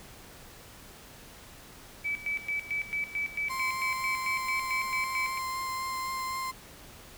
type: tone with tremolo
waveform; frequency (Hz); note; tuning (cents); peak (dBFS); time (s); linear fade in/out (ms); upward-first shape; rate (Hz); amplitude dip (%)
sine; 2300; D7; -37; -28; 2.04-5.39; 20; square; 4.5; 80
type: tone with vibrato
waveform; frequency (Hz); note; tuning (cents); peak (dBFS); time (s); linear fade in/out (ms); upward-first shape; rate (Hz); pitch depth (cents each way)
35% pulse; 1046.5; C6; 0; -30; 3.49-6.52; 20; sine; 3.9; 9
effects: pink hiss -50 dBFS RMS until 7.17 s